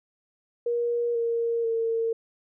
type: tone with pitch steps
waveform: sine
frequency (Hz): 474.7 / 464.9 / 455.4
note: A#4 / A#4 / A#4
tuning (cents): +31 / -5 / -40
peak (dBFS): -23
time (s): 0.66-2.13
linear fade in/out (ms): 5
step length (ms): 490
effects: none